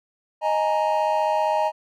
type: chord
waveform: triangle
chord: D# suspended fourth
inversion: none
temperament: equal with one note detuned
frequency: 622.3 / 836.9 / 932.3 Hz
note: D#5 / G#5 / A#5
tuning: 0 / +13 / 0 cents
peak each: -21 / -22 / -22 dBFS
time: 0.41-1.72 s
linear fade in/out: 50 ms
effects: none